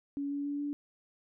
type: tone with pitch steps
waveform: sine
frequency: 282.4 / 284.7 / 287 / 289.3 Hz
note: C#4 / C#4 / D4 / D4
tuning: +32 / +46 / -40 / -26 cents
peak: -32 dBFS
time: 0.17-0.73 s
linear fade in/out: 0 ms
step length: 140 ms
effects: none